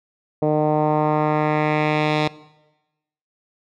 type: tone with low-pass filter sweep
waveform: 10% pulse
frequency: 152.2 Hz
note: D#3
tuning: 38 cents flat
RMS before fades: -19 dBFS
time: 0.42-2.28 s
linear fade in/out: 5 ms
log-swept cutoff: 570 to 3800 Hz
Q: 1.6
effects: noise-tail reverb RT60 1.0 s tail -19 dB re dry